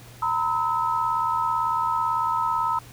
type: tone cluster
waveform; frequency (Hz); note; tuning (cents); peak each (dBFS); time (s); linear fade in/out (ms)
sine; 924 / 1002 / 1292; A#5 / B5 / E6; -16 / +25 / -35; -25 / -27 / -25; 0.22-2.79; 5
effects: added 120 Hz sine -45 dBFS peak until 2.92 s + pink hiss -48 dBFS RMS until 2.92 s